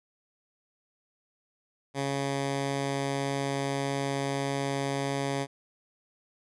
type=tone; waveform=10% pulse; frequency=138.59 Hz; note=C#3; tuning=in tune; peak=-20 dBFS; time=1.94-5.47 s; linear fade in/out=50 ms; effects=resampled to 24000 Hz